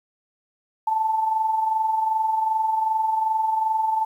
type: tone with amplitude modulation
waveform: sine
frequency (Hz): 880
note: A5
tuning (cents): 0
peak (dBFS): -17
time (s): 0.87-4.05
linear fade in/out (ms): 5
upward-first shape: sine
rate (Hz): 22.6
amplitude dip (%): 50
effects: 9-bit